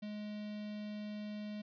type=tone with notch filter; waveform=square; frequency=209.8 Hz; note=G#3; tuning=18 cents sharp; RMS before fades=-43 dBFS; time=0.02-1.62 s; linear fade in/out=10 ms; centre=1200 Hz; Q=0.99; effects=resampled to 11025 Hz